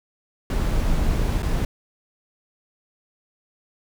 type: noise with dropouts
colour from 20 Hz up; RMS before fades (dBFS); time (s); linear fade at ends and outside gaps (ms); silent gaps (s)
brown; -21; 0.5-1.65; 2; 1.423-1.429
effects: none